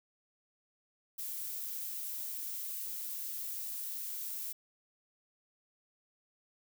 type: noise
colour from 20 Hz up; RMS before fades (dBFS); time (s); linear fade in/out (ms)
violet; -40; 1.18-4.53; 10
effects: none